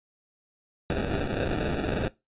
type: noise with sample-and-hold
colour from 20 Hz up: blue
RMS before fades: -28 dBFS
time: 0.9-2.08 s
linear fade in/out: 0 ms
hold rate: 1050 Hz
effects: noise-tail reverb RT60 0.2 s tail -19 dB re dry + resampled to 8000 Hz